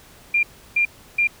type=tone bursts; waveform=sine; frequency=2393 Hz; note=D7; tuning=32 cents sharp; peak=-15 dBFS; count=3; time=0.34-1.273 s; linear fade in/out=5 ms; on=91 ms; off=330 ms; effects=pink hiss -48 dBFS RMS until 1.4 s